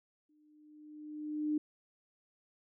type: tone with exponential growth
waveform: sine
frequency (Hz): 302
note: D4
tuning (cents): +48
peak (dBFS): -28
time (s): 0.29-1.58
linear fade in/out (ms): 5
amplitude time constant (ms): 280
effects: none